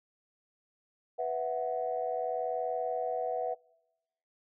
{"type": "chord", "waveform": "sine", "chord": "B suspended fourth", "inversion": "none", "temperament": "equal", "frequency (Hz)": [493.9, 659.3, 740], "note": ["B4", "E5", "F#5"], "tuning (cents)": [0, 0, 0], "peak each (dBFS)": -34, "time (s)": [1.18, 3.55], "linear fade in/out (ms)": 20, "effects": ["noise-tail reverb RT60 1.0 s tail -26 dB re dry", "tanh soft clip ceiling -20 dBFS"]}